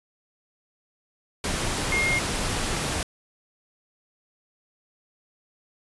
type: tone in noise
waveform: sine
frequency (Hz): 2133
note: C7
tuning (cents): +33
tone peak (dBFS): -22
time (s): 1.92-2.19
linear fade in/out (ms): 2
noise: pink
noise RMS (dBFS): -27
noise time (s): 1.44-3.03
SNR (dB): +2
effects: resampled to 24000 Hz